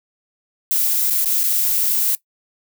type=noise with dropouts; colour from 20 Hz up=violet; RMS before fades=-18 dBFS; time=0.71-2.15 s; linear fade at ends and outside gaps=0 ms; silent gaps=1.1-1.106 / 1.246-1.258 / 1.432-1.439 s; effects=noise-tail reverb RT60 0.1 s tail -19 dB re dry